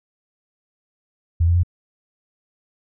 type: tone with pitch steps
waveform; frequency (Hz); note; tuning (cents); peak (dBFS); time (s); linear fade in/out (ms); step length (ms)
sine; 83.6 / 85.85 / 88.16; E2 / F2 / F2; +25 / -29 / +17; -13; 1.4-1.634; 10; 78
effects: none